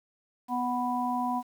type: harmonic tone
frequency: 246.9 Hz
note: B3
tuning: in tune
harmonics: 1 / 3 / 4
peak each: -31 / -31 / -31 dBFS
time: 0.48-1.43 s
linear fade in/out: 50 ms
effects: 9-bit